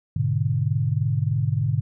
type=chord; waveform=sine; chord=G# diminished; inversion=none; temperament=equal; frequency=103.83 / 123.47 / 146.83 Hz; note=G#2 / B2 / D3; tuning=0 / 0 / 0 cents; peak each=-24 dBFS; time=0.16-1.81 s; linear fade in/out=5 ms; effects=none